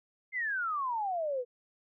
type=exponential sweep; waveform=sine; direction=down; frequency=2123 to 475.5 Hz; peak=-30 dBFS; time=0.32-1.45 s; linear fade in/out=50 ms; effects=none